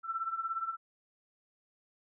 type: tone with tremolo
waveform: sine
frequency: 1338 Hz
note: E6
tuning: 25 cents sharp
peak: -29 dBFS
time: 0.03-0.77 s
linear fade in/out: 50 ms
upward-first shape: triangle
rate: 17 Hz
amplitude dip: 85%
effects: none